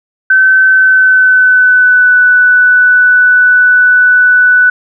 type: tone with pitch glide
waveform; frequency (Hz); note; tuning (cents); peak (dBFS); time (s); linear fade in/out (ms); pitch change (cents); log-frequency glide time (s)
sine; 1532 to 1489.2; G6 to F#6; -40 to +11; -3; 0.3-4.7; 5; -49; 0.67-2.17
effects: none